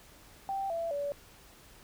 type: tone with pitch steps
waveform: sine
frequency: 782 / 669.1 / 572.5 Hz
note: G5 / E5 / D5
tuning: -4 / +26 / -44 cents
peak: -31 dBFS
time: 0.49-1.12 s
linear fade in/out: 0 ms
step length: 210 ms
effects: pink hiss -56 dBFS RMS until 1.83 s